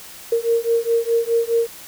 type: beating tone pair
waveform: sine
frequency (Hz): 460.8 / 465.6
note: A#4 / A#4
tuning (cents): -20 / -2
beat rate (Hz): 4.8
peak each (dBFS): -19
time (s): 0.32-1.67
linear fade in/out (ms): 5
effects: white hiss -39 dBFS RMS until 1.87 s